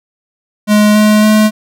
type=tone with pitch steps; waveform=square; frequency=210 / 212.2 / 214.4 Hz; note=G#3 / G#3 / A3; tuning=+19 / +38 / -45 cents; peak=-6 dBFS; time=0.67-1.51 s; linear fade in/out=50 ms; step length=280 ms; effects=none